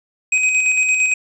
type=tone with tremolo; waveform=square; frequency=2518 Hz; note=D#7; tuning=20 cents sharp; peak=-13 dBFS; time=0.32-1.14 s; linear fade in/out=5 ms; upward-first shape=square; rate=8.8 Hz; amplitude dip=35%; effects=resampled to 22050 Hz